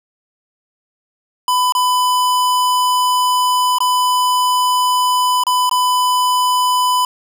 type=tone with dropouts; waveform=square; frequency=1000 Hz; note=B5; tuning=21 cents sharp; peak=-13 dBFS; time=1.48-7.05 s; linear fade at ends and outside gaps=2 ms; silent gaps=1.723-1.75 / 3.785-3.804 / 5.437-5.467 / 5.695-5.712 s; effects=none